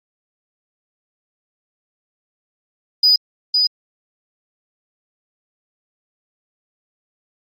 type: tone with echo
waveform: sine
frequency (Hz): 4956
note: D#8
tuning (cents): -8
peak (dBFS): -8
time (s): 3.03-3.16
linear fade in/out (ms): 5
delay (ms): 510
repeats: 1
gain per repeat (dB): -4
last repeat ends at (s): 3.67
effects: tanh soft clip ceiling -6 dBFS + Opus 48 kbps